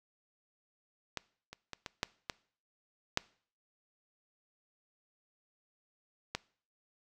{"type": "clicks", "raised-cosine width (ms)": 0.2, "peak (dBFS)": [-18, -28, -24, -22, -13, -17, -10, -16], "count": 8, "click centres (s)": [1.173, 1.53, 1.733, 1.862, 2.031, 2.298, 3.174, 6.35], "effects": ["noise-tail reverb RT60 0.5 s tail -22 dB re dry"]}